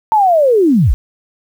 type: linear sweep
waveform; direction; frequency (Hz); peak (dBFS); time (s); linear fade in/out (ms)
sine; down; 901 to 30.87; -7; 0.12-0.94; 0
effects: 7-bit